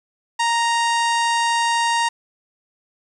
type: harmonic tone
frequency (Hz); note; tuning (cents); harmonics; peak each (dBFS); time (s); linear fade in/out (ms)
932; A#5; -1; 1 / 2 / 3 / 4 / 5 / 6 / 7 / 8 / 9 / 10; -18 / -24 / -28 / -30 / -32 / -34 / -35 / -36 / -37 / -38; 0.39-2.09; 10
effects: 9-bit